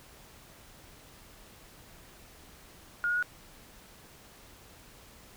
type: tone with pitch steps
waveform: sine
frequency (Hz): 1427 / 1442.7 / 1458.7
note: F6 / F#6 / F#6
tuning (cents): +37 / -44 / -25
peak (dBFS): -26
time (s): 3.04-3.226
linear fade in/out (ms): 0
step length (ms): 62
effects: pink hiss -54 dBFS RMS until 5.36 s